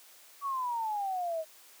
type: exponential sweep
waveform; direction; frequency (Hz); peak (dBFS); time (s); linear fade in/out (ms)
sine; down; 1143 to 624; -30; 0.41-1.45; 50
effects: white hiss -56 dBFS RMS until 1.8 s + high-pass 400 Hz 12 dB/octave